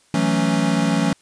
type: chord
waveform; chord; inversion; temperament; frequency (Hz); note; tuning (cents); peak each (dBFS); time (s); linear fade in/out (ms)
square; F# minor seventh; third; equal; 164.81 / 185 / 220 / 277.2; E3 / F#3 / A3 / C#4; 0 / 0 / 0 / 0; -23; 0.14-1.13; 2
effects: white hiss -57 dBFS RMS until 1.21 s + resampled to 22050 Hz